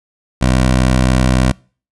15% pulse tone, 63.6 Hz, C2, 48 cents flat, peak -4 dBFS, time 0.41-1.52 s, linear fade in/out 10 ms, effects noise-tail reverb RT60 0.4 s tail -25 dB re dry + resampled to 24000 Hz

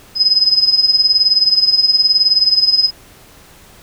sine tone with tremolo, 5050 Hz, D#8, 25 cents sharp, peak -6 dBFS, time 0.15-2.91 s, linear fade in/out 50 ms, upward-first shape sine, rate 19 Hz, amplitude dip 75%, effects pink hiss -43 dBFS RMS until 3.82 s

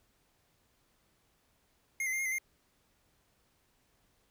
square tone with pitch steps, 2136 / 2043 / 2108 / 2139 / 2048 / 2115 Hz, C7 / C7 / C7 / C7 / C7 / C7, +35 / -42 / +12 / +38 / -38 / +18 cents, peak -32 dBFS, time 2-2.384 s, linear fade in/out 2 ms, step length 64 ms, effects pink hiss -72 dBFS RMS until 4.3 s

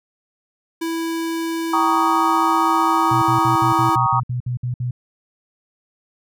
square tone, 329.6 Hz, E4, in tune, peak -22 dBFS, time 0.81-3.96 s, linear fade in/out 10 ms
sine chord, Eb dominant seventh, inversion first, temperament just, 777.8 / 933.4 / 1120.1 / 1244.5 Hz, G5 / Bb5 / Db6 / Eb6, -14 / +2 / +18 / 0 cents, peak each -24 / -19 / -21 / -20 dBFS, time 1.73-4.2 s, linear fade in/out 5 ms
sine tone bursts, 123.47 Hz, B2, in tune, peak -20 dBFS, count 11, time 3.11-4.91 s, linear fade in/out 5 ms, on 110 ms, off 59 ms
effects none

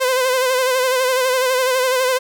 sawtooth tone with vibrato, 513 Hz, C5, 34 cents flat, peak -11 dBFS, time 0-2.19 s, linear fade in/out 20 ms, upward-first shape sine, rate 12 Hz, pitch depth 50 cents each way, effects none

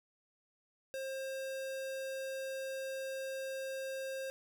square tone, 533 Hz, C5, 32 cents sharp, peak -39 dBFS, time 0.94-4.3 s, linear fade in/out 0 ms, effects none

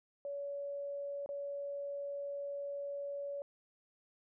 sine tone with dropouts, 566 Hz, C#5, 36 cents sharp, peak -38 dBFS, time 0.25-3.42 s, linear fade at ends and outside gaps 1 ms, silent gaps 1.261-1.29 s, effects none

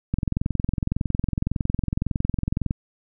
click train, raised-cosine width 5 ms, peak -10 dBFS, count 57, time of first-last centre 0.14-2.709 s, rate 21.8 Hz, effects none

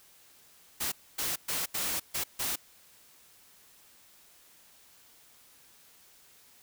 white noise bursts at uneven times, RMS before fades -32 dBFS, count 6, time 0.8-0.92 / 1.18-1.36 / 1.48-1.66 / 1.74-2 / 2.14-2.24 / 2.39-2.56 s, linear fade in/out 10 ms, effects white hiss -59 dBFS RMS until 6.62 s

